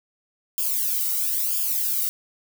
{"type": "noise with flanger", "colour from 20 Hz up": "violet", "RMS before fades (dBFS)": -24, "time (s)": [0.58, 2.09], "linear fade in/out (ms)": 0, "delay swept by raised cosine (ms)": [0.5, 1.2], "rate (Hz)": 1, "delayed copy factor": -0.95, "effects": []}